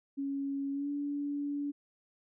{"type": "tone with pitch glide", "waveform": "sine", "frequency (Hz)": [277.2, 287.1], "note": ["C#4", "D4"], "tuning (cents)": [0, -39], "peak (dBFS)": -32, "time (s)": [0.17, 1.72], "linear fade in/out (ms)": 20, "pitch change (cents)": 61, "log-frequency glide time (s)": [0.72, 0.89], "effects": []}